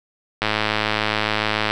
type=click train; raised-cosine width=0.3 ms; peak=-3 dBFS; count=139; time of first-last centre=0.42-1.71 s; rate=107 Hz; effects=none